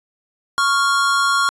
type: tone pair together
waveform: square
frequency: 1107.7 / 1396.9 Hz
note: C#6 / F6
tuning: -2 / 0 cents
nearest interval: major third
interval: 402 cents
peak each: -18 dBFS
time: 0.58-1.49 s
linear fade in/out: 0 ms
effects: resampled to 22050 Hz